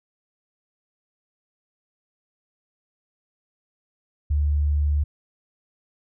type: tone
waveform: sine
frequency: 73.42 Hz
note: D2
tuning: in tune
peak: -18 dBFS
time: 4.3-5.04 s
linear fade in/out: 10 ms
effects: none